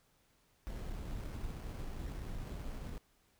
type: noise with sample-and-hold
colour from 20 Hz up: brown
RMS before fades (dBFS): -42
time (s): 0.67-2.98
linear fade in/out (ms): 0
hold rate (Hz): 3675
effects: pink hiss -72 dBFS RMS until 3.39 s